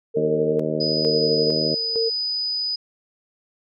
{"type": "tone with tremolo", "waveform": "sine", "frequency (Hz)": 454.6, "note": "A#4", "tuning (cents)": -43, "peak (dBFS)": -20, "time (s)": [0.14, 2.1], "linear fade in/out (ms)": 20, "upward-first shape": "square", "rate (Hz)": 1.1, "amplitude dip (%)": 80}
{"type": "harmonic tone", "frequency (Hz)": 77.78, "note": "D#2", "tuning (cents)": 0, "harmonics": [2, 3, 4, 5, 6, 7, 8], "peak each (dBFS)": [-29, -29, -29, -29, -29, -29, -29], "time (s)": [0.16, 1.75], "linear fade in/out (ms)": 10}
{"type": "tone", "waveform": "sine", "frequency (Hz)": 4978, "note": "D#8", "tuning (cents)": 0, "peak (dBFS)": -22, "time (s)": [0.8, 2.76], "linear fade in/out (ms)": 10}
{"effects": []}